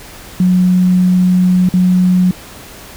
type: tone with dropouts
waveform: sine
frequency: 182.2 Hz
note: F#3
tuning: 26 cents flat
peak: -7 dBFS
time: 0.4-2.31 s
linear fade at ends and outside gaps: 2 ms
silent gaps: 1.689-1.738 s
effects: pink hiss -34 dBFS RMS until 2.96 s